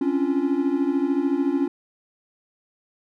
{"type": "tone cluster", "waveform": "triangle", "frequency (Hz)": [271, 284.6, 345.9], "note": ["C#4", "C#4", "F4"], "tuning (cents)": [-39, 46, -17], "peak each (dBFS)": [-22, -21, -24], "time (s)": [0.01, 1.68], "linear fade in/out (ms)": 5, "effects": []}